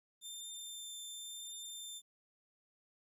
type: tone with vibrato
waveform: 20% pulse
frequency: 3581 Hz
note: A7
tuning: 30 cents sharp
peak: -39 dBFS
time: 0.21-2.02 s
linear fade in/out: 50 ms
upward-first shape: triangle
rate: 0.92 Hz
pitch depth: 9 cents each way
effects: 13-bit